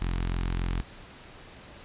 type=tone with notch filter; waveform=sawtooth; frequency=43.65 Hz; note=F1; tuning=in tune; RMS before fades=-29 dBFS; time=0.01-0.82 s; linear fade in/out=10 ms; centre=560 Hz; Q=1.1; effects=pink hiss -48 dBFS RMS until 1.84 s + resampled to 8000 Hz